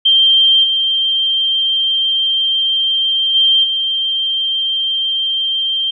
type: tone with level steps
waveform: sine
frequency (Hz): 3157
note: G7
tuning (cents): +12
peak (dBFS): -7 / -12 / -8 / -14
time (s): 0.05-5.91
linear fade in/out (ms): 10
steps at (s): 0.63 / 3.34 / 3.63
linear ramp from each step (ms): 20
effects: none